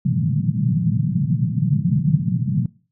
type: band-pass noise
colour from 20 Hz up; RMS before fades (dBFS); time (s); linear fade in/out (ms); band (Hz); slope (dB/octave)
pink; -19; 0.05-2.66; 5; 120 to 190; 48
effects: noise-tail reverb RT60 0.4 s tail -22 dB re dry